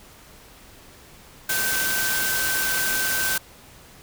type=tone in noise; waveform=sine; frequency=1541 Hz; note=G6; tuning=30 cents flat; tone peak=-25 dBFS; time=1.49-3.38 s; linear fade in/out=5 ms; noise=white; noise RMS=-25 dBFS; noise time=1.49-3.38 s; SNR=-3 dB; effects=pink hiss -48 dBFS RMS until 4.02 s